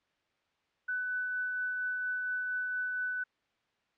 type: tone with tremolo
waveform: sine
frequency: 1500 Hz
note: F#6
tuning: 23 cents sharp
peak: -30 dBFS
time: 0.88-3.24 s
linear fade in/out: 10 ms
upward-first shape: triangle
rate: 4.3 Hz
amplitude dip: 25%
effects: white hiss -75 dBFS RMS until 3.97 s + low-pass 3000 Hz 12 dB/octave